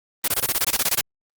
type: noise bursts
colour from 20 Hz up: white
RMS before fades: -20 dBFS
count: 13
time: 0.24-1.012 s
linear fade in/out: 5 ms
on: 40 ms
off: 21 ms
effects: Opus 24 kbps